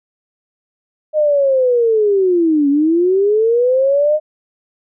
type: linear two-way sweep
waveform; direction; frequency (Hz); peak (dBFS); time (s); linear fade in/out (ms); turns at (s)
sine; down then up; 620 to 277.2 to 620; -10; 1.13-4.2; 50; 2.69
effects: none